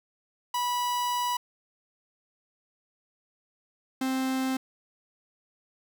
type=tone pair in turn; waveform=45% pulse; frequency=980 / 262.2 Hz; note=B5 / C4; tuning=-14 / +4 cents; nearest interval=octave + major seventh; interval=2282 cents; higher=first; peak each=-26 dBFS; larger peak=neither; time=0.54-1.37 / 4.01-4.57 s; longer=first; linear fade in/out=5 ms; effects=9-bit